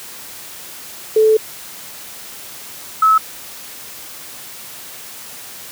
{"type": "tone pair in turn", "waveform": "sine", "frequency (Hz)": [436, 1296.7], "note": ["A4", "E6"], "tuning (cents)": [-16, -29], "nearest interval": "octave + perfect fifth", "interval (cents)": 1887, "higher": "second", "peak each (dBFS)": -8, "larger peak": "neither", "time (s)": [[1.16, 1.37], [3.02, 3.18]], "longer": "first", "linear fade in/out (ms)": 5, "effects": ["white hiss -34 dBFS RMS until 5.71 s", "high-pass 80 Hz 12 dB/octave"]}